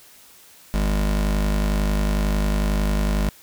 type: tone pair together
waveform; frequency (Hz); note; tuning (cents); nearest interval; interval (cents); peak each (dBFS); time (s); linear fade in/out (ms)
square; 51.05 / 204.2; G#1 / G#3; -29 / -29; 2 octaves; 2400; -20 / -27; 0.74-3.29; 0
effects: white hiss -49 dBFS RMS until 3.42 s